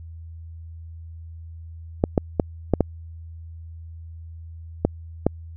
clicks, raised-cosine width 2 ms, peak -3 dBFS, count 7, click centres 2.039 / 2.178 / 2.398 / 2.737 / 2.807 / 4.85 / 5.266 s, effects added 82 Hz sine -36 dBFS peak until 5.56 s

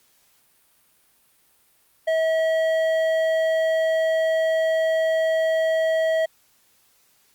triangle tone with hard clipping, 644 Hz, E5, 41 cents flat, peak -20 dBFS, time 2.07-6.26 s, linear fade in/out 10 ms, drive 12 dB, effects white hiss -61 dBFS RMS until 7.34 s + Opus 48 kbps

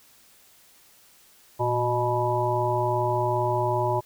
harmonic tone with a mistuned harmonic, 122.5 Hz, B2, 14 cents flat, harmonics 1 / 3 / 5 / 7 / 8, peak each -28 / -28 / -28 / -28 / -28 dBFS, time 1.59-4.01 s, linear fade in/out 20 ms, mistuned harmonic 1, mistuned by -73 cents, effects white hiss -56 dBFS RMS until 4.05 s

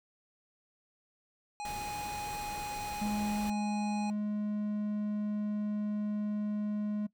harmonic tone, 830 Hz, G#5, 1 cent flat, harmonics 1 / 3 / 5 / 7 / 9 / 10, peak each -37 / -47 / -51 / -54 / -56 / -57 dBFS, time 1.6-4.1 s, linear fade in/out 0 ms
pink noise, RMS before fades -44 dBFS, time 1.65-3.5 s, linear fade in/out 2 ms
triangle tone, 209.3 Hz, G#3, 14 cents sharp, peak -29 dBFS, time 3.01-7.07 s, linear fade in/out 10 ms
effects noise-tail reverb RT60 0.1 s tail -20 dB re dry

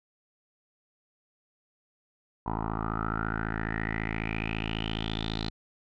10% pulse tone with low-pass filter sweep, 54.6 Hz, A1, 13 cents flat, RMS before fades -32 dBFS, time 2.46-5.5 s, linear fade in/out 5 ms, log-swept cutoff 990 to 4100 Hz, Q 7.9, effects none

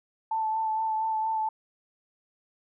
sine tone with vibrato, 880 Hz, A5, in tune, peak -25 dBFS, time 0.31-1.49 s, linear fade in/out 5 ms, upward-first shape sine, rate 4.3 Hz, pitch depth 19 cents each way, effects none

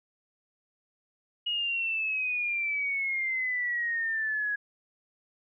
sine exponential sweep, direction down, 2894 to 1661.2 Hz, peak -27 dBFS, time 1.46-4.56 s, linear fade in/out 10 ms, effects none

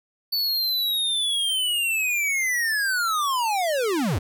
square linear sweep, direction down, 4507 to 67.5 Hz, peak -22 dBFS, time 0.32-4.19 s, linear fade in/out 10 ms, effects none

